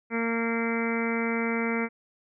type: harmonic tone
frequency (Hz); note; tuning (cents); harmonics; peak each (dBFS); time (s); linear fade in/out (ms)
230; A#3; -23; 1 / 2 / 3 / 4 / 5 / 6 / 7 / 8 / 9 / 10; -28 / -31 / -40 / -38 / -42 / -36 / -41 / -41 / -34 / -36; 0.1-1.89; 50
effects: none